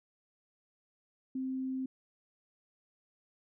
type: tone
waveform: sine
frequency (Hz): 261.6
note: C4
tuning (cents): 0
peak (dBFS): -33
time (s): 1.35-1.86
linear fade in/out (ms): 5
effects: none